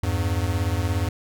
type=beating tone pair; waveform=square; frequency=83.8 / 100.8 Hz; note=E2 / G2; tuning=+29 / +49 cents; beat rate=17 Hz; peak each=-25 dBFS; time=0.03-1.09 s; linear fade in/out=5 ms; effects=none